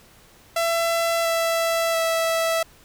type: tone with pitch steps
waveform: sawtooth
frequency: 670 / 663.5 / 657 Hz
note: E5 / E5 / E5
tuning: +28 / +11 / -6 cents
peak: -16 dBFS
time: 0.56-2.63 s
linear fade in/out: 5 ms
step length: 690 ms
effects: pink hiss -52 dBFS RMS until 2.84 s